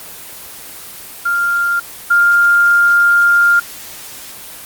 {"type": "tone pair in turn", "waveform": "sine", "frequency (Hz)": [1397, 1402.3], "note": ["F6", "F6"], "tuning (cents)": [0, 7], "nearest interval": "unison", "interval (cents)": 7, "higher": "second", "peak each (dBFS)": [-12, -7], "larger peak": "second", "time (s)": [[1.25, 1.8], [2.1, 3.6]], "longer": "second", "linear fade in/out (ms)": 10, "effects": ["white hiss -32 dBFS RMS until 4.65 s", "Opus 24 kbps"]}